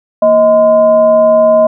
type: tone with frequency modulation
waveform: sine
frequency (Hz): 630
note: D#5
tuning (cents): +21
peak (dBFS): -4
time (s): 0.22-1.67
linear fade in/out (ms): 5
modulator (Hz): 397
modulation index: 0.43
effects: none